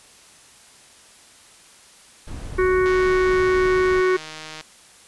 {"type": "noise", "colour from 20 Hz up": "brown", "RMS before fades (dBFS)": -32, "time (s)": [2.27, 4.01], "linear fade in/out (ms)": 10}
{"type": "harmonic tone", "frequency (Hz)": 370.5, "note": "F#4", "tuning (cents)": 2, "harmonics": [1, 3, 4, 5, 6], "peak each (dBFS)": [-16, -26, -28, -30, -32], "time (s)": [2.58, 4.17], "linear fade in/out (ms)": 10}
{"type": "click train", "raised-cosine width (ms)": 0.2, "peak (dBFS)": -18, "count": 274, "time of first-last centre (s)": [2.86, 4.61], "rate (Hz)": 156}
{"effects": ["white hiss -49 dBFS RMS until 5.07 s", "resampled to 24000 Hz"]}